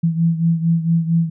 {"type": "beating tone pair", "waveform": "sine", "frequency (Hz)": [165.1, 169.5], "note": ["E3", "E3"], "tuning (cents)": [3, 49], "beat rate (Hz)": 4.4, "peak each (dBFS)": [-15, -20], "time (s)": [0.03, 1.3], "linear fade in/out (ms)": 10, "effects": []}